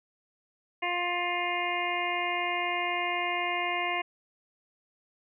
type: harmonic tone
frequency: 352 Hz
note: F4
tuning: 14 cents sharp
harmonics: 1 / 2 / 3 / 5 / 6 / 7 / 8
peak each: -38 / -33 / -34 / -40 / -32 / -38 / -38 dBFS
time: 0.82-4.02 s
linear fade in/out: 10 ms
effects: none